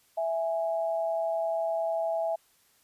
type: tone pair together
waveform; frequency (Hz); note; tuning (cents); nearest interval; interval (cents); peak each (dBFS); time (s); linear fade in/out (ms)
sine; 659.3 / 828; E5 / G#5; 0 / -5; major third; 395; -27 / -34; 0.17-2.36; 10
effects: white hiss -65 dBFS RMS until 2.83 s + resampled to 32000 Hz